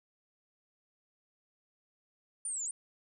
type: linear two-way sweep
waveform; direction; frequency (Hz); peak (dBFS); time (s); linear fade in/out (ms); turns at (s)
sine; down then up; 9397 to 6645 to 9397; -34; 2.45-2.71; 2; 2.65
effects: none